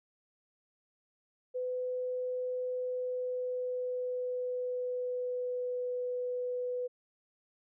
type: tone with pitch glide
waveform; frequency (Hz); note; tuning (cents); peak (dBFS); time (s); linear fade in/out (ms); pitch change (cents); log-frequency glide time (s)
sine; 503 to 496.1; B4 to B4; +32 to +8; -32; 1.54-6.88; 20; -24; 2.7-5.9
effects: none